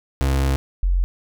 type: tone pair in turn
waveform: 35% pulse / sine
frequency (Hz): 67.5 / 44.71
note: C#2 / F1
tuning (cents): -45 / +41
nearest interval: perfect fifth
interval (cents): 714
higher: first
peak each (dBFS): -15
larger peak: neither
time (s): 0.21-0.56 / 0.83-1.04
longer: first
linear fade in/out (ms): 0
effects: none